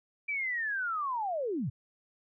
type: linear sweep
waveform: sine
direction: down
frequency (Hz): 2349 to 98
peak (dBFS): -30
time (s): 0.28-1.7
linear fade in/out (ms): 10
effects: none